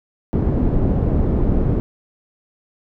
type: low-pass noise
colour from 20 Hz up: pink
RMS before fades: -17 dBFS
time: 0.33-1.8 s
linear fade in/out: 0 ms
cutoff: 350 Hz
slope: 12 dB/octave
effects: none